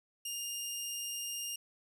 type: tone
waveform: 15% pulse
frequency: 2818 Hz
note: F7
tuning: 15 cents sharp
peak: -30 dBFS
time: 0.25-1.56 s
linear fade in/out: 5 ms
effects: none